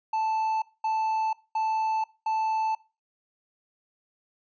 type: tone bursts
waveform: triangle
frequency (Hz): 879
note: A5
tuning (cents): -2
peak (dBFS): -22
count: 4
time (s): 0.13-2.75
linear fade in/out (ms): 5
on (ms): 490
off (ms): 220
effects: noise-tail reverb RT60 0.3 s tail -21 dB re dry + resampled to 16000 Hz

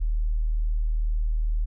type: tone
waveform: sine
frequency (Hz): 38.89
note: D#1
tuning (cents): 0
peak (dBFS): -21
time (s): 0-1.66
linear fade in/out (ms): 20
effects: none

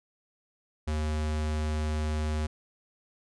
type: tone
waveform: square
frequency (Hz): 76.7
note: D#2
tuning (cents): -24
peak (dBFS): -28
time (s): 0.87-2.47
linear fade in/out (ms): 10
effects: resampled to 22050 Hz

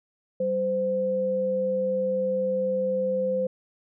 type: tone pair together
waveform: sine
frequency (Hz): 193.08 / 516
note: G3 / C5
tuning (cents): -26 / -24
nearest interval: octave + perfect fourth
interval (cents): 1702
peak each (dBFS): -32 / -23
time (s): 0.4-3.47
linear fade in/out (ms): 5
effects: none

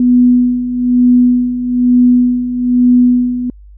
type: tone with tremolo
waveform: sine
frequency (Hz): 246.9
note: B3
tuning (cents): 0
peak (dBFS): -4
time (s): 0-3.5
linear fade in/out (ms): 2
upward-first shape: sine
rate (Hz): 1.1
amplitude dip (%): 70
effects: added 50 Hz sine -34 dBFS peak until 3.77 s

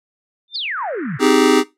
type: tone with exponential growth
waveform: sine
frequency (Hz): 3586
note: A7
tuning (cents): +32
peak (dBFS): -21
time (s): 0.48-0.56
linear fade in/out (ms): 1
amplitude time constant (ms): 16
type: exponential sweep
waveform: sine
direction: down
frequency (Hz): 5200 to 122.4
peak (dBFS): -21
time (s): 0.54-1.18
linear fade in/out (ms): 20
type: band-pass noise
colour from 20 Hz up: white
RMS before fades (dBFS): -35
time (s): 0.76-1.3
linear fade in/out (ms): 10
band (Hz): 1300 to 1800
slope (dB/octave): 48
type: chord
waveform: square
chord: Ab major seventh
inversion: first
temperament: just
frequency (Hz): 259.6 / 311.5 / 389.3 / 415.3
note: C4 / Eb4 / G4 / Ab4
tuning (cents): -13 / +2 / -12 / 0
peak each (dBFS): -17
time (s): 1.19-1.64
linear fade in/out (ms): 50
effects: noise-tail reverb RT60 0.2 s tail -17 dB re dry + low-pass 10000 Hz 12 dB/octave

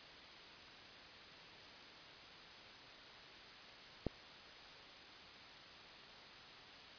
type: click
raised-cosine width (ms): 2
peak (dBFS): -23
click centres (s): 4.067
effects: white hiss -55 dBFS RMS until 6.98 s + resampled to 11025 Hz

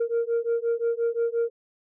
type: beating tone pair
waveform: sine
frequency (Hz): 462.9 / 468.6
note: A#4 / A#4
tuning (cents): -12 / +9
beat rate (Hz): 5.7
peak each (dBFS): -24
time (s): 0-1.5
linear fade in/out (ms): 10
effects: tanh soft clip ceiling -19 dBFS

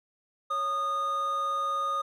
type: tone pair together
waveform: triangle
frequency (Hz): 553 / 1230.7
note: C#5 / D#6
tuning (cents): -4 / -19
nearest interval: octave + major second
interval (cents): 1385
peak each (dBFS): -37 / -25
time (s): 0.5-2.02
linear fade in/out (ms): 10
effects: none

